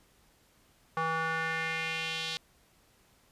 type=tone with band-pass filter sweep; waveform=square; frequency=162.2 Hz; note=E3; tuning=28 cents flat; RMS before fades=-33 dBFS; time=0.97-2.37 s; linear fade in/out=0 ms; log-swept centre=1100 to 3800 Hz; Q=2.5; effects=pink hiss -65 dBFS RMS until 3.31 s + resampled to 32000 Hz